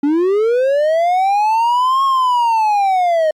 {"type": "linear two-way sweep", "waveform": "triangle", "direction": "up then down", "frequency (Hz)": [277.2, 1093, 611], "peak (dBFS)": -9, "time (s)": [0.03, 3.31], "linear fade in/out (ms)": 5, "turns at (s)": 2.04, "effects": ["MP3 96 kbps"]}